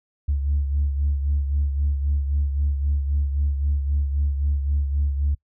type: beating tone pair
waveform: sine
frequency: 70.8 / 74.6 Hz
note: C#2 / D2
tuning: +37 / +28 cents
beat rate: 3.8 Hz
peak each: -19 / -28 dBFS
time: 0.28-5.35 s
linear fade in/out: 10 ms
effects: noise-tail reverb RT60 0.1 s tail -25 dB re dry + tanh soft clip ceiling -14 dBFS